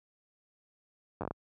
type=slowing click train; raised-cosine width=1 ms; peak=-21 dBFS; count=6; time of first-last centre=1.21-1.31 s; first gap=10 ms; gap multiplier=1.35; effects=high-pass 60 Hz 12 dB/octave